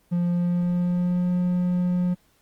triangle tone with pitch glide, 174.61 to 178.79 Hz, F3 to F3, 0 to +41 cents, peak -18 dBFS, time 0.11-2.15 s, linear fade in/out 20 ms, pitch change +41 cents, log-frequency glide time 0.3-1.3 s, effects pink hiss -63 dBFS RMS until 2.41 s + Opus 24 kbps

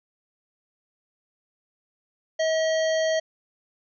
harmonic tone with a mistuned harmonic, 639 Hz, D#5, 46 cents sharp, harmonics 1 / 3 / 5 / 7 / 9 / 10, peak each -21 / -31 / -35 / -38 / -40 / -41 dBFS, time 2.39-3.2 s, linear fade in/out 10 ms, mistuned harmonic 7, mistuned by -16 cents, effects none

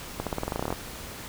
accelerating click train, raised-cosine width 1 ms, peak -14 dBFS, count 14, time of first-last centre 0.2-0.726 s, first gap 67 ms, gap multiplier 0.91, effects pink hiss -40 dBFS RMS until 1.28 s

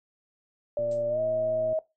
sine tone with pitch glide, 587.3 to 633.1 Hz, D5 to D#5, 0 to +30 cents, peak -24 dBFS, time 0.77-1.79 s, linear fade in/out 2 ms, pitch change +130 cents, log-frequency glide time 1.08-1.2 s
click train, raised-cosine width 2 ms, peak -30 dBFS, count 109, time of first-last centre 0.79-1.729 s, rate 115 Hz
violet noise with exponential decay, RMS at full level -40 dBFS, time 0.91-1.06 s, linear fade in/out 5 ms, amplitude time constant 32 ms
effects noise-tail reverb RT60 0.2 s tail -17 dB re dry + MP3 32 kbps

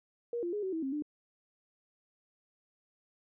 sine tone with pitch steps, 474 / 346.6 / 415.8 / 378.1 / 323.5 / 268.3 / 298.1 Hz, A#4 / F4 / G#4 / F#4 / E4 / C4 / D4, +29 / -13 / +2 / +38 / -32 / +44 / +26 cents, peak -32 dBFS, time 0.33-1.023 s, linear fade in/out 2 ms, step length 99 ms, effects none

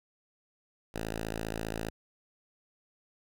5% pulse tone, 55 Hz, A1, in tune, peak -23 dBFS, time 0.94-1.9 s, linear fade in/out 5 ms, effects none

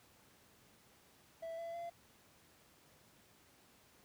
triangle tone with pitch steps, 659.3 / 671.6 / 684.1 Hz, E5 / E5 / F5, 0 / +32 / -36 cents, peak -40 dBFS, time 1.42-1.9 s, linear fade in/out 10 ms, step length 160 ms, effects pink hiss -66 dBFS RMS until 4.04 s + high-pass 80 Hz 12 dB/octave

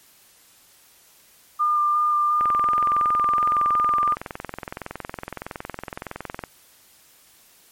sine tone with vibrato, 1200 Hz, D6, 37 cents sharp, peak -17 dBFS, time 1.59-4.15 s, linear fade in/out 20 ms, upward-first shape square, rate 2.8 Hz, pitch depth 9 cents each way
click train, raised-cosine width 0.5 ms, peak -15 dBFS, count 88, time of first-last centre 2.41-6.438 s, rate 21.6 Hz
effects white hiss -54 dBFS RMS until 7.71 s + MP3 64 kbps

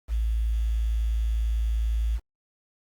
sine tone with quantisation, 55.5 Hz, A1, 16 cents sharp, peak -22 dBFS, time 0.08-2.2 s, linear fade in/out 50 ms, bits 8, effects Opus 48 kbps

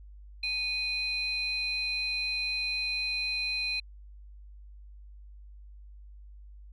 sine tone pair together, 2476 / 4086 Hz, D#7 / C8, -9 / -42 cents, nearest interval major sixth, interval 867 cents, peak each -30 / -31 dBFS, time 0.43-3.8 s, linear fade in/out 5 ms, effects tanh soft clip ceiling -23 dBFS + added 50 Hz sine -46 dBFS peak until 6.72 s

